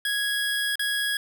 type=tone with dropouts; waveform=25% pulse; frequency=1661.2 Hz; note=G#6; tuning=in tune; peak=-20 dBFS; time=0.05-1.17 s; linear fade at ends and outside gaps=2 ms; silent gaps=0.756-0.794 s; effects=none